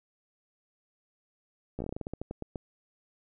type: slowing click train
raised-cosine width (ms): 2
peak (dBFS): -22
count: 15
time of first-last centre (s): 1.79-2.558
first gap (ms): 14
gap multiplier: 1.19
effects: none